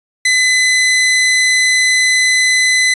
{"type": "tone", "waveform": "sawtooth", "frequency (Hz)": 2017, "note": "B6", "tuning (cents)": 36, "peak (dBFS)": -6, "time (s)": [0.25, 2.94], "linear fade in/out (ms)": 5, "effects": ["resampled to 24000 Hz"]}